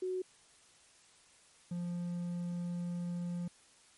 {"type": "tone pair in turn", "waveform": ["sine", "triangle"], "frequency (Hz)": [370, 174.62], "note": ["F#4", "F3"], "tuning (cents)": [0, 0], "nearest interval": "octave + minor second", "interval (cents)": 1300, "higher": "first", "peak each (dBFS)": [-33, -33], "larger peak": "neither", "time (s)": [[0.02, 0.22], [1.71, 3.48]], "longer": "second", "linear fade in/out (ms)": 5, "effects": ["white hiss -63 dBFS RMS until 3.97 s", "MP3 48 kbps"]}